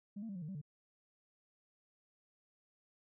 sine tone with pitch steps, 202.5 / 226.3 / 197.3 / 178.1 / 152.4 / 192.9 / 146.9 Hz, G#3 / A3 / G3 / F3 / D#3 / G3 / D3, -43 / +49 / +11 / +34 / -36 / -28 / +1 cents, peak -40 dBFS, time 0.16-0.615 s, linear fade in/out 10 ms, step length 65 ms, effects tanh soft clip ceiling -38 dBFS

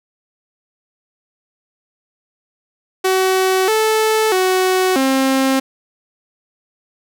sawtooth tone with pitch steps, 376.6 / 437.1 / 372.3 / 266.5 Hz, F#4 / A4 / F#4 / C4, +31 / -11 / +11 / +32 cents, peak -9 dBFS, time 3.04-5.6 s, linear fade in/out 10 ms, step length 640 ms, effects none

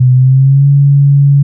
sine tone with pitch glide, 127 to 140.92 Hz, B2 to C#3, +49 to +29 cents, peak -3 dBFS, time 0-1.43 s, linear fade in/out 10 ms, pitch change +180 cents, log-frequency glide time 0.13-0.67 s, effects none

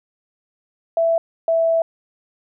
sine tone pair in turn, 663 / 658.8 Hz, E5 / E5, +10 / -1 cents, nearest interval unison, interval 11 cents, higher first, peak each -14 dBFS, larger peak neither, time 0.97-1.18 / 1.48-1.82 s, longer second, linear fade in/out 2 ms, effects none

